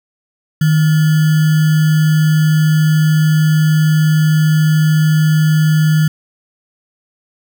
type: tone with sample-and-hold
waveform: sine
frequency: 155.56 Hz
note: D#3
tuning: in tune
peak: -8 dBFS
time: 0.61-6.08 s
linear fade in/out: 5 ms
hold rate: 1575 Hz
effects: none